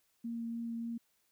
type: tone with vibrato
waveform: sine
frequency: 231.8 Hz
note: A#3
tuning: 10 cents flat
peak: -36 dBFS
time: 0.24-0.98 s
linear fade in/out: 10 ms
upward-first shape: triangle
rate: 3.4 Hz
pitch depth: 10 cents each way
effects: white hiss -75 dBFS RMS until 1.31 s